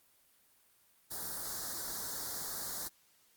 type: band-stop noise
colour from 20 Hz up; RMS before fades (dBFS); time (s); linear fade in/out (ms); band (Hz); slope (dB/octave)
white; -40; 1.1-2.89; 20; 1800 to 3900; 48
effects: white hiss -68 dBFS RMS until 3.36 s + Opus 32 kbps